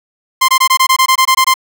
sawtooth tone bursts, 1046.5 Hz, C6, in tune, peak -3 dBFS, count 12, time 0.41-1.541 s, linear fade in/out 10 ms, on 75 ms, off 21 ms, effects none

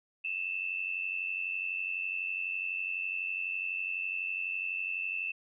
sine tone pair together, 2587 / 2679 Hz, E7 / E7, -33 / +27 cents, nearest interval minor second, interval 60 cents, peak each -36 / -34 dBFS, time 0.24-5.32 s, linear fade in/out 10 ms, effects none

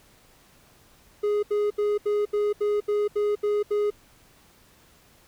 triangle tone bursts, 415.3 Hz, G#4, in tune, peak -19 dBFS, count 10, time 1.23-3.905 s, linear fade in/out 10 ms, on 200 ms, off 75 ms, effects pink hiss -57 dBFS RMS until 5.27 s

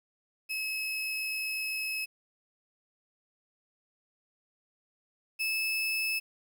35% pulse tone pair in turn, 2579 / 2609 Hz, E7 / E7, -39 / -18 cents, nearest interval unison, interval 21 cents, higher second, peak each -30 / -27 dBFS, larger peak second, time 0.49-2.06 / 5.39-6.2 s, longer first, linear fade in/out 20 ms, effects 10-bit

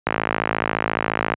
click train, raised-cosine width 0.5 ms, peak -3 dBFS, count 70, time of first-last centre 0.07-1.338 s, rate 54.4 Hz, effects high-pass 100 Hz 12 dB/octave + resampled to 8000 Hz

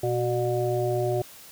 harmonic tone with a mistuned harmonic, 120.5 Hz, B2, 42 cents flat, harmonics 1 / 3 / 5 / 6, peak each -28 / -26 / -29 / -32 dBFS, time 0.03-1.22 s, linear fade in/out 5 ms, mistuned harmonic 3, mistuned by +39 cents, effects white hiss -47 dBFS RMS until 1.51 s

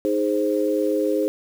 sine chord, Ab major, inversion second, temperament equal, 311.1 / 415.3 / 523.3 Hz, Eb4 / Ab4 / C5, 0 / 0 / 0 cents, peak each -23 dBFS, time 0.05-1.28 s, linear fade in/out 0 ms, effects 7-bit

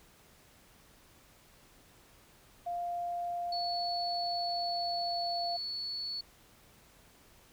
sine tone with pitch glide, 698.5 to 692.9 Hz, F5 to F5, 0 to -14 cents, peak -33 dBFS, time 2.66-5.57 s, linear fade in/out 10 ms, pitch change -14 cents, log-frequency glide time 4.04-5.27 s
sine tone, 4424 Hz, C#8, 4 cents flat, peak -35 dBFS, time 3.52-6.21 s, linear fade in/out 5 ms
effects pink hiss -61 dBFS RMS until 7.52 s

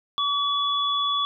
sine tone pair together, 1141 / 3419 Hz, C#6 / G#7, +50 / +50 cents, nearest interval octave + perfect fifth, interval 1900 cents, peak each -24 dBFS, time 0.18-1.25 s, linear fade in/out 0 ms, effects none

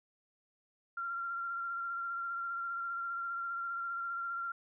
sine tone with vibrato, 1377 Hz, F6, 25 cents flat, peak -35 dBFS, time 0.97-4.52 s, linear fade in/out 5 ms, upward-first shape sine, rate 15 Hz, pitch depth 20 cents each way, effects none

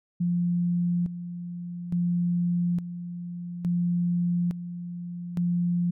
sine tone with tremolo, 174.61 Hz, F3, in tune, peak -22 dBFS, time 0.2-5.91 s, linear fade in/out 10 ms, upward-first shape square, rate 0.58 Hz, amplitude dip 70%, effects none

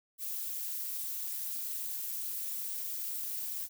violet noise with amplitude modulation, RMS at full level -34 dBFS, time 0.18-3.69 s, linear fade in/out 50 ms, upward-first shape sine, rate 279 Hz, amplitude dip 80%, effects none

